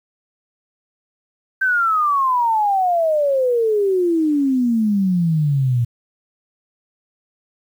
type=exponential sweep; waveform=sine; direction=down; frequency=1568 to 116.54 Hz; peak=-14 dBFS; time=1.61-5.85 s; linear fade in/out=10 ms; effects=8-bit